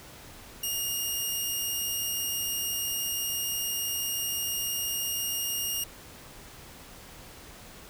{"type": "tone", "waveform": "10% pulse", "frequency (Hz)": 2839, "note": "F7", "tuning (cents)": 28, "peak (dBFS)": -20, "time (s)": [0.63, 5.84], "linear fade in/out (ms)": 5, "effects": ["pink hiss -48 dBFS RMS until 7.89 s"]}